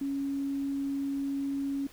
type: tone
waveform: sine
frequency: 277.2 Hz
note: C#4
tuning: in tune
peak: -29 dBFS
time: 0.01-1.87 s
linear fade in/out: 5 ms
effects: pink hiss -54 dBFS RMS until 1.92 s